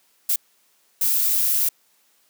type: noise bursts at uneven times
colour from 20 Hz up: violet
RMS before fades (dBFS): -20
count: 2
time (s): 0.29-0.36 / 1.01-1.69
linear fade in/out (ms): 5
effects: white hiss -62 dBFS RMS until 2.29 s + high-pass 200 Hz 12 dB/octave